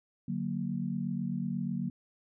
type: chord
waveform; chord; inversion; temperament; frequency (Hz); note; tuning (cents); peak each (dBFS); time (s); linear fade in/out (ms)
sine; D augmented; none; equal; 146.83 / 185 / 233.1; D3 / F#3 / A#3; 0 / 0 / 0; -37 / -34 / -35; 0.28-1.9; 5
effects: none